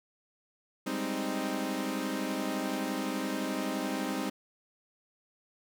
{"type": "chord", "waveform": "sawtooth", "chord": "Ab major seventh", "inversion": "third", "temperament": "equal", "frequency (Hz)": [196, 207.7, 261.6, 311.1], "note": ["G3", "Ab3", "C4", "Eb4"], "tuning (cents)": [0, 0, 0, 0], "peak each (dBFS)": [-34, -36, -31, -32], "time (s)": [0.86, 4.3], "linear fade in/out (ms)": 10, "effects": []}